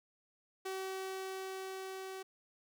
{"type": "tone with level ramp", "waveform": "sawtooth", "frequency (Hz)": 380.7, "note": "F#4", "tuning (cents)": 49, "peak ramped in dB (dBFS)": [-34, -39], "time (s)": [0.65, 2.23], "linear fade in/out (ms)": 10, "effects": []}